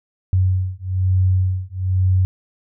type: beating tone pair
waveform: sine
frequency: 92.5 / 93.6 Hz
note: F#2 / F#2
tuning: 0 / +20 cents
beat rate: 1.1 Hz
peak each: -18 dBFS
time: 0.33-2.25 s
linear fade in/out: 0 ms
effects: none